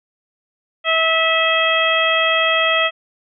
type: harmonic tone with a mistuned harmonic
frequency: 648 Hz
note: E5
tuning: 30 cents flat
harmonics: 1 / 2 / 3 / 4 / 5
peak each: -20 / -20 / -20 / -20 / -20 dBFS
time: 0.84-2.91 s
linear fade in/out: 50 ms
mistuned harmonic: 3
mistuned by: +16 cents
effects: none